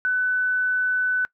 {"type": "tone", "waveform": "sine", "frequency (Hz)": 1500, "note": "F#6", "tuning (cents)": 23, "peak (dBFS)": -19, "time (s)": [0.05, 1.25], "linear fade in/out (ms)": 0, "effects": ["noise-tail reverb RT60 0.1 s tail -23 dB re dry"]}